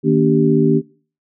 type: harmonic tone with a mistuned harmonic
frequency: 78 Hz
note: D#2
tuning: 5 cents sharp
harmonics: 2 / 3 / 4 / 5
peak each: -16 / -16 / -16 / -16 dBFS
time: 0.03-0.82 s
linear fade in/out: 50 ms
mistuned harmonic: 4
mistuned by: -130 cents
effects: noise-tail reverb RT60 0.4 s tail -20 dB re dry